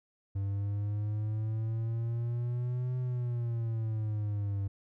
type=exponential two-way sweep; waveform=triangle; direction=up then down; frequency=98 to 126.9 to 98 Hz; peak=-28 dBFS; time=0.35-4.68 s; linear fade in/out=10 ms; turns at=2.98 s; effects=none